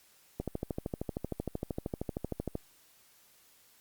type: click train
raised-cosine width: 2 ms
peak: -20 dBFS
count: 29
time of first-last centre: 0.4-2.554 s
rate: 13 Hz
effects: white hiss -63 dBFS RMS until 3.8 s + Opus 48 kbps